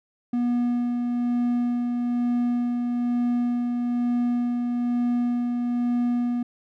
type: tone with tremolo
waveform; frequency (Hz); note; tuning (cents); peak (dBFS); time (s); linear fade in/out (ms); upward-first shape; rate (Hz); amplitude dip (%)
triangle; 241.9; B3; -36; -18; 0.33-6.43; 5; sine; 1.1; 30
effects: none